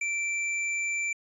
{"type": "tone", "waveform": "square", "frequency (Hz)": 2342, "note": "D7", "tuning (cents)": -5, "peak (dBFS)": -28, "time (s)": [0.01, 1.13], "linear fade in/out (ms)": 5, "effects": ["resampled to 24000 Hz"]}